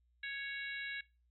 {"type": "harmonic tone", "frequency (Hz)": 554.4, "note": "C#5", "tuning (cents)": 0, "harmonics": [3, 4, 5, 6, 7], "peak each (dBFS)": [-42, -44, -49, -56, -49], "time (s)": [0.23, 1.01], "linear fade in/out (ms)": 5, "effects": ["noise-tail reverb RT60 0.3 s tail -21 dB re dry", "added 60 Hz sine -70 dBFS peak until 1.3 s"]}